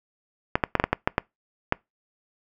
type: clicks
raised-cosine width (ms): 0.5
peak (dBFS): -4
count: 9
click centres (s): 0.555 / 0.638 / 0.753 / 0.799 / 0.84 / 0.93 / 1.075 / 1.181 / 1.724
effects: noise-tail reverb RT60 0.2 s tail -25 dB re dry